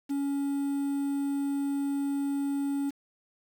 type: tone with quantisation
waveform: triangle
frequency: 280 Hz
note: C#4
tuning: 18 cents sharp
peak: -25 dBFS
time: 0.09-2.91 s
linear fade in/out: 20 ms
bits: 8
effects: none